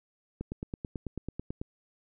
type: click train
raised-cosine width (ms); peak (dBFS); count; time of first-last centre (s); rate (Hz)
3; -22; 12; 0.41-1.615; 9.13
effects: none